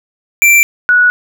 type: tone pair in turn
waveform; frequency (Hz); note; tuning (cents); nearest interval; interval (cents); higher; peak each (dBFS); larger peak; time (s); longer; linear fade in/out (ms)
square / sine; 2349 / 1467.4; D7 / F#6; 0 / -15; minor sixth; 815; first; -5 / -5; neither; 0.42-0.63 / 0.89-1.1; neither; 0
effects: none

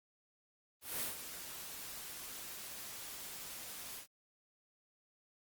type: noise with ADSR envelope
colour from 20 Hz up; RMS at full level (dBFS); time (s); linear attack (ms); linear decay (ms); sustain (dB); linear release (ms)
white; -37; 0.81-4.07; 190; 160; -10; 88
effects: Opus 32 kbps

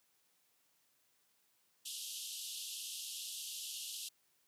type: band-pass noise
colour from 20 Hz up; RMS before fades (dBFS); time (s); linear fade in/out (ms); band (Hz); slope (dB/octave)
pink; -45; 1.85-4.09; 10; 2800 to 13000; 96
effects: white hiss -75 dBFS RMS until 4.47 s + high-pass 100 Hz 12 dB/octave

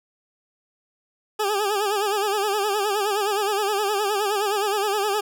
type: tone with vibrato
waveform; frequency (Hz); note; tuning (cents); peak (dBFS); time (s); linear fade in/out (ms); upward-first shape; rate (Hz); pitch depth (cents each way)
20% pulse; 410; G#4; -22; -16; 1.39-5.21; 10; sine; 9.6; 91
effects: none

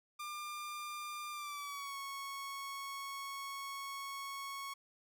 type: tone with pitch glide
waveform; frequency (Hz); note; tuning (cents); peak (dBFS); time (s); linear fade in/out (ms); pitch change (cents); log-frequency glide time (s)
sawtooth; 1197 to 1104; D6 to C#6; +33 to -7; -38; 0.19-4.74; 10; -140; 1.31-1.97
effects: none

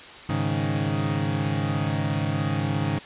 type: chord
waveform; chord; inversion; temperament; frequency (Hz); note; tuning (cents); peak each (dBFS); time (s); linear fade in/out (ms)
30% pulse; Ab suspended fourth; none; equal; 103.83 / 138.59 / 155.56; Ab2 / Db3 / Eb3; 0 / 0 / 0; -25; 0.29-2.99; 5
effects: white hiss -42 dBFS RMS until 3.05 s + resampled to 8000 Hz

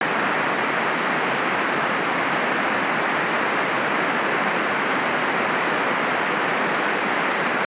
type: band-pass noise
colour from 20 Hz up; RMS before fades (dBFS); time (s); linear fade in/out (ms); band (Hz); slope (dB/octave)
white; -22; 0.01-7.65; 2; 170 to 2100; 24
effects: resampled to 8000 Hz

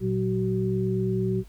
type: tone cluster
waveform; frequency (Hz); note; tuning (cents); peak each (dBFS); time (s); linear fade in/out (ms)
sine; 117.7 / 186.7 / 378; A#2 / F#3 / F#4; +17 / +16 / +37; -27; 0-1.44; 50
effects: added 50 Hz sine -44 dBFS peak until 1.48 s + pink hiss -59 dBFS RMS until 1.48 s

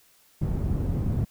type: low-pass noise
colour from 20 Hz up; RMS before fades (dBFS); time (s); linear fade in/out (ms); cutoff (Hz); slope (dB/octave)
white; -26; 0.41-1.25; 10; 130; 12
effects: white hiss -60 dBFS RMS until 1.3 s

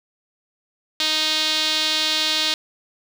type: tone with band-pass filter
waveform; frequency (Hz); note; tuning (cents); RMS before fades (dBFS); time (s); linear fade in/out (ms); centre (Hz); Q
sawtooth; 311.1; D#4; 0; -21; 1-2.54; 2; 3900; 3.3
effects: 7-bit

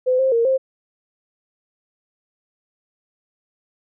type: tone with pitch steps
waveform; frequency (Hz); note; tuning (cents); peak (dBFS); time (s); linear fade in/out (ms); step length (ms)
sine; 509 / 528 / 463.5 / 528; C5 / C5 / A#4 / C5; -48 / +16 / -10 / +16; -14; 0.06-0.58; 20; 130
effects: none

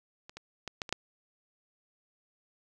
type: clicks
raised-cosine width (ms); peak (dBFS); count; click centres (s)
0.2; -29 / -26 / -20 / -16 / -24 / -11; 6; 0.295 / 0.37 / 0.677 / 0.818 / 0.892 / 0.926
effects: none

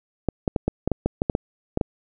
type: clicks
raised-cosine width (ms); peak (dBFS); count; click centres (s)
2; -7; 12; 0.287 / 0.478 / 0.562 / 0.68 / 0.876 / 0.917 / 1.06 / 1.219 / 1.298 / 1.351 / 1.774 / 1.812
effects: none

